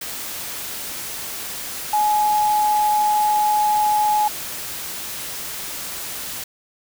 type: tone in noise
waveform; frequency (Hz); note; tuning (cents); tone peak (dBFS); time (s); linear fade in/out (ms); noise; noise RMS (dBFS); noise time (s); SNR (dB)
sine; 843; G#5; +26; -15; 1.93-4.28; 5; white; -30; 0.01-6.44; +12
effects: none